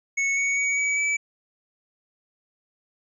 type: tone with pitch steps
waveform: square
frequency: 2207 / 2230 / 2253 / 2277 / 2301 Hz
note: C#7 / C#7 / C#7 / C#7 / D7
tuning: -8 / +10 / +28 / +46 / -36 cents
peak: -22 dBFS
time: 0.17-1.17 s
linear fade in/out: 10 ms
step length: 200 ms
effects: resampled to 22050 Hz